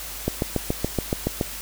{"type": "click train", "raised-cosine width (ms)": 2, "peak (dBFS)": -8, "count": 9, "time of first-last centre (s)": [0.28, 1.412], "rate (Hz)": 7.07, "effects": ["added 50 Hz sine -41 dBFS peak until 1.61 s", "white hiss -35 dBFS RMS until 1.61 s"]}